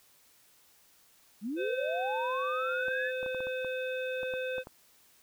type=linear sweep; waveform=sine; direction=up; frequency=187.5 to 1767 Hz; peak=-32 dBFS; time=1.41-3.12 s; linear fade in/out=50 ms
type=harmonic tone; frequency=513 Hz; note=C5; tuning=34 cents flat; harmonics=1 / 3 / 5 / 7; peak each=-33 / -40 / -41 / -48 dBFS; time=1.56-4.64 s; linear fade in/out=50 ms
type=clicks; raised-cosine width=1 ms; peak=-30 dBFS; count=11; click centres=2.883 / 3.23 / 3.262 / 3.347 / 3.405 / 3.47 / 3.647 / 4.232 / 4.338 / 4.582 / 4.671 s
effects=white hiss -63 dBFS RMS until 5.22 s